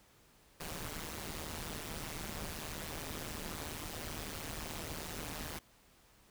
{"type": "noise with amplitude modulation", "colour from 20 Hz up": "pink", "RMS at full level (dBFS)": -39, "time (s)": [0.6, 5.59], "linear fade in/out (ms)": 5, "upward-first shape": "sine", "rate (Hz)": 156, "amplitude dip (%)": 90, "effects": ["pink hiss -65 dBFS RMS until 6.3 s"]}